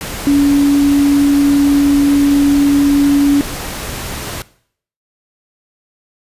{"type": "tone in noise", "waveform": "sine", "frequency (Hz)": 283.8, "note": "C#4", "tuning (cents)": 41, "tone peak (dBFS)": -7, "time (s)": [0.27, 3.41], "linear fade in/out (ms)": 0, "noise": "pink", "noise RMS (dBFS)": -24, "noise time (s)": [0.01, 4.42], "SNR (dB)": 14, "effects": ["noise-tail reverb RT60 0.6 s tail -19 dB re dry", "resampled to 32000 Hz"]}